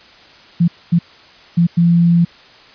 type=tone bursts at uneven times; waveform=sine; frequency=170.8 Hz; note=F3; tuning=38 cents flat; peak=-8 dBFS; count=4; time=0.6-0.68 / 0.92-0.99 / 1.57-1.67 / 1.77-2.25 s; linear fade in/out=10 ms; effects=white hiss -43 dBFS RMS until 2.74 s + resampled to 11025 Hz